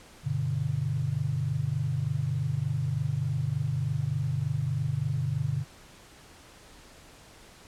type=chord; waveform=sine; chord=G major; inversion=none; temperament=equal; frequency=98 / 123.47 / 146.83 Hz; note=G2 / B2 / D3; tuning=0 / 0 / 0 cents; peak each=-34 / -30 / -29 dBFS; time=0.23-5.65 s; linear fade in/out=50 ms; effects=pink hiss -52 dBFS RMS until 7.67 s + low-pass 10000 Hz 12 dB/octave